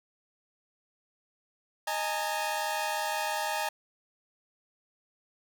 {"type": "chord", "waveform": "sawtooth", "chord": "D# suspended fourth", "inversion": "none", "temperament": "equal with one note detuned", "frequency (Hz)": [622.3, 830.6, 910.5], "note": ["D#5", "G#5", "A#5"], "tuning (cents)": [0, 0, -41], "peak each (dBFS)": [-32, -29, -30], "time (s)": [1.87, 3.69], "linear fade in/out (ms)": 5, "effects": []}